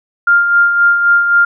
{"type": "tone with tremolo", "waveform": "sine", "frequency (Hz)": 1400, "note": "F6", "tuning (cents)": 4, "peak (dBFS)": -5, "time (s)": [0.27, 1.45], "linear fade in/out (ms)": 5, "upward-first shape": "sine", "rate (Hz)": 3.8, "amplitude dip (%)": 50, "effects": []}